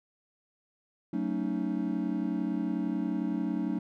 triangle chord, D# half-diminished seventh, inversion first, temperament just, 186.68 / 224 / 280 / 311.1 Hz, F#3 / A3 / C#4 / D#4, +16 / +31 / +18 / 0 cents, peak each -32 dBFS, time 1.13-3.79 s, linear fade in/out 5 ms, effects none

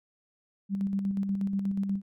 sine tone with tremolo, 196.8 Hz, G3, 7 cents sharp, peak -25 dBFS, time 0.69-2.02 s, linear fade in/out 50 ms, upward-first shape square, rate 8.3 Hz, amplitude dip 40%, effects none

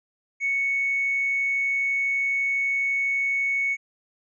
triangle tone, 2217 Hz, C#7, in tune, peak -18 dBFS, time 0.4-3.77 s, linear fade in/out 50 ms, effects tanh soft clip ceiling -19 dBFS + resampled to 22050 Hz

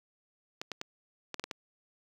clicks, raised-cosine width 0.2 ms, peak -19 dBFS, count 7, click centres 0.615 / 0.717 / 0.814 / 1.343 / 1.396 / 1.44 / 1.512 s, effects high-pass 100 Hz 12 dB/octave + 8-bit

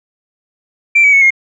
sine tone with pitch steps, 2349 / 2278 / 2209 / 2143 Hz, D7 / C#7 / C#7 / C7, 0 / +47 / -7 / +41 cents, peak -4 dBFS, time 0.95-1.306 s, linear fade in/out 10 ms, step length 89 ms, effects tanh soft clip ceiling -1 dBFS

